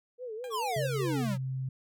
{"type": "tone with vibrato", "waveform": "sine", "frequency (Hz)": 466.2, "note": "A#4", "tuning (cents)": 0, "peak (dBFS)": -36, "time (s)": [0.18, 1.26], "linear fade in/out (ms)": 50, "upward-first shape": "sine", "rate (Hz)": 4.7, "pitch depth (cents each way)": 150}
{"type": "tone with exponential decay", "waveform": "15% pulse", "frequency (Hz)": 803, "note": "G5", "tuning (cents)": 41, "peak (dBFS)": -36, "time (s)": [0.44, 0.63], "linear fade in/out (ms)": 1, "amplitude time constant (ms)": 41}
{"type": "exponential sweep", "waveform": "square", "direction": "down", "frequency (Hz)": [1174.7, 174.6], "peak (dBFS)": -31, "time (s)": [0.5, 1.38], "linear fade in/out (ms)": 50}
{"type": "tone with pitch glide", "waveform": "sine", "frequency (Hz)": [135.2, 131.28], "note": ["C#3", "C3"], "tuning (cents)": [-43, 6], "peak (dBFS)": -31, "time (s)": [0.76, 1.69], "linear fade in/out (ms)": 5, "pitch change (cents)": -51, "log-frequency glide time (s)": [1.2, 1.27]}
{"effects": []}